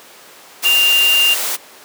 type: tone in noise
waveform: sine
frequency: 2794 Hz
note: F7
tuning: in tune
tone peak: -10 dBFS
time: 0.64-1.35 s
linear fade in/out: 20 ms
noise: white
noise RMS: -20 dBFS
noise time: 0.62-1.57 s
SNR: +7 dB
effects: pink hiss -40 dBFS RMS until 1.84 s + high-pass 400 Hz 12 dB/octave